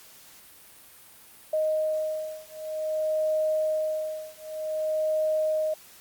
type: beating tone pair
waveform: sine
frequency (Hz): 622.3 / 622.83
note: D#5 / D#5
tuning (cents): 0 / +2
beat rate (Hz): 0.53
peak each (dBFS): -28 / -28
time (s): 1.53-5.74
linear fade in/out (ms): 5
effects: white hiss -51 dBFS RMS until 6 s + Opus 48 kbps